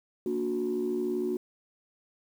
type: chord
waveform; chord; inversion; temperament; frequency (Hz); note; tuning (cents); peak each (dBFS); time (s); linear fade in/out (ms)
sine; Bb augmented; none; just; 233.1 / 291.4 / 364.2; Bb3 / D4 / F#4; 0 / -13 / -27; -33 / -34 / -28; 0.26-1.37; 2
effects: tanh soft clip ceiling -21 dBFS + 9-bit